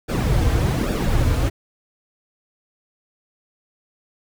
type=noise with flanger; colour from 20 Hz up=brown; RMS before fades=-19 dBFS; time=0.08-1.5 s; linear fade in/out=20 ms; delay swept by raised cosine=0.97 to 5.47 ms; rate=1.2 Hz; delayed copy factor=-0.7; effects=none